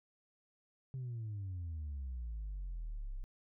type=exponential sweep; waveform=sine; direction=down; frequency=133.9 to 30.91 Hz; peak=-37 dBFS; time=0.94-3.24 s; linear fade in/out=0 ms; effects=tanh soft clip ceiling -37 dBFS